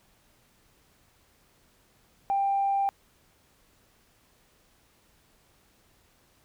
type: tone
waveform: sine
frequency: 791 Hz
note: G5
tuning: 15 cents sharp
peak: -22 dBFS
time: 2.3-2.89 s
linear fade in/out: 0 ms
effects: tanh soft clip ceiling -18 dBFS + pink hiss -64 dBFS RMS until 6.44 s